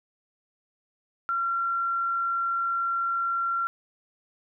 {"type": "tone", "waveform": "sine", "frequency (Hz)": 1369, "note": "F6", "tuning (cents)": -35, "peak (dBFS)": -24, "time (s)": [1.29, 3.67], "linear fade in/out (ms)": 0, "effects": []}